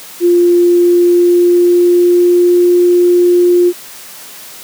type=tone with pitch glide; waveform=sine; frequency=349.2 to 353.1 Hz; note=F4 to F4; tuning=0 to +19 cents; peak=-5 dBFS; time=0.2-3.73 s; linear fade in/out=50 ms; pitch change=+19 cents; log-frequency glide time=0.38-2.69 s; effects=white hiss -32 dBFS RMS until 4.63 s + high-pass 150 Hz 12 dB/octave